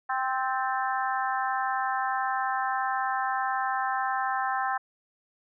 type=harmonic tone with a mistuned harmonic; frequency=261.6 Hz; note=C4; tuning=in tune; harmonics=3 / 4 / 5 / 6 / 7; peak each=-29 / -31 / -33 / -35 / -36 dBFS; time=0.09-4.78 s; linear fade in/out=10 ms; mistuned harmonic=7; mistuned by=-45 cents; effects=none